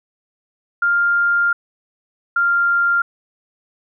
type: tone pair in turn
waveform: sine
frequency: 1400 / 1393.5 Hz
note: F6 / F6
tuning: +4 / -4 cents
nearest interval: unison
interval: 8 cents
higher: first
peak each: -13 dBFS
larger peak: neither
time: 0.82-1.53 / 2.36-3.02 s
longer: first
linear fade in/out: 5 ms
effects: none